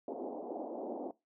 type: band-pass noise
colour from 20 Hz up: pink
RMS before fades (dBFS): -41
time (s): 0.08-1.11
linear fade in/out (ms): 2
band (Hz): 250 to 810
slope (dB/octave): 48
effects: noise-tail reverb RT60 0.2 s tail -19 dB re dry